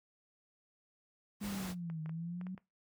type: noise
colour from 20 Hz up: pink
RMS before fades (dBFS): -44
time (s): 1.4-1.75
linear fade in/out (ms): 50
type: linear two-way sweep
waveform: sine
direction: down then up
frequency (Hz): 207.7 to 155.56 to 187.3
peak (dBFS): -38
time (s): 1.41-2.55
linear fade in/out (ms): 5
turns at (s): 2.02
type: clicks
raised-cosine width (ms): 0.5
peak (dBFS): -37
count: 6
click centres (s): 1.9 / 2.06 / 2.094 / 2.413 / 2.468 / 2.578
effects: noise-tail reverb RT60 0.2 s tail -20 dB re dry + high-pass 60 Hz 12 dB/octave